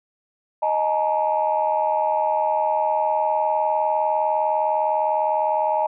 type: chord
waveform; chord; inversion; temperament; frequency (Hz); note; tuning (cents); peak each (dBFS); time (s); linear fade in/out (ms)
sine; D# suspended fourth; none; equal with one note detuned; 622.3 / 852.5 / 932.3; D#5 / G#5 / A#5; 0 / +45 / 0; -22 / -21 / -23; 0.62-5.87; 10
effects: tanh soft clip ceiling -10 dBFS